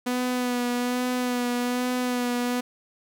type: tone with vibrato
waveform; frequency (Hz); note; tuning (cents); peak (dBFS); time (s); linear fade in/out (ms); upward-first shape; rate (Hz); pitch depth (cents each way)
sawtooth; 246.9; B3; 0; -20; 0.06-2.61; 10; sine; 1.2; 24
effects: none